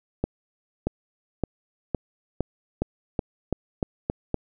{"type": "accelerating click train", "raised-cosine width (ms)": 2, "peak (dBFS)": -10, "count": 11, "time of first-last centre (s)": [0.24, 4.343], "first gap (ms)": 630, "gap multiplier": 0.9, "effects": []}